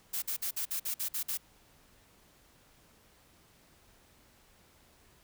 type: noise bursts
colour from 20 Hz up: blue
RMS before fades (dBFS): -34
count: 9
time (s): 0.13-1.375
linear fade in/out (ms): 10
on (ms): 93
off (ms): 51
effects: pink hiss -63 dBFS RMS until 5.23 s